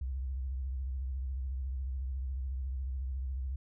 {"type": "tone with vibrato", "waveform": "sine", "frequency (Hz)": 65.41, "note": "C2", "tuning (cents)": 0, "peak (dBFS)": -33, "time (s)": [0.01, 3.56], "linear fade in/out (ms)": 5, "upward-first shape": "triangle", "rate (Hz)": 14, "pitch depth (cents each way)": 130, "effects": []}